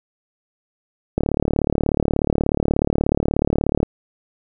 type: click train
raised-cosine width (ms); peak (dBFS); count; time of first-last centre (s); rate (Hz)
2; -4; 98; 1.18-3.83; 36.6
effects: none